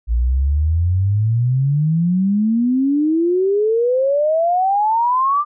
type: exponential sweep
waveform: sine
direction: up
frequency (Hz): 55.7 to 1200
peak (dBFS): -13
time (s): 0.07-5.45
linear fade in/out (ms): 50
effects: none